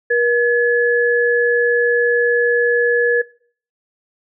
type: tone pair together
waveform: sine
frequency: 478.4 / 1705 Hz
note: A#4 / G#6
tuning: +45 / +45 cents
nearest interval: octave + minor seventh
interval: 2200 cents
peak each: -15 dBFS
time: 0.1-3.22 s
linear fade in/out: 10 ms
effects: noise-tail reverb RT60 0.5 s tail -22 dB re dry